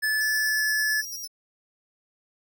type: tone with pitch glide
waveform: square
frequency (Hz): 1734 to 1724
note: A6 to A6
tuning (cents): -26 to -36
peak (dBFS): -23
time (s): 0.02-1.02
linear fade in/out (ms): 20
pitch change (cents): -10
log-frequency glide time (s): 0.4-0.65
type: tone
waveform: sawtooth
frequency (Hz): 5700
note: F8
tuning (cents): +34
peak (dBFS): -32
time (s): 0.21-1.25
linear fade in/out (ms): 0
type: tone bursts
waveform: sawtooth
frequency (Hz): 5274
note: E8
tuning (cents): 0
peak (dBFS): -32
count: 9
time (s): 0.34-1.277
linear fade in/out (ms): 10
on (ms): 49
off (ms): 62
effects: none